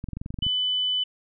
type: clicks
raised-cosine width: 5 ms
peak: -20 dBFS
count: 11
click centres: 0.041 / 0.087 / 0.133 / 0.17 / 0.215 / 0.261 / 0.305 / 0.342 / 0.388 / 0.425 / 0.466 s
type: tone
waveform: sine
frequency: 3000 Hz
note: F#7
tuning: 23 cents sharp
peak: -22 dBFS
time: 0.42-1.04 s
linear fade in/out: 10 ms
effects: none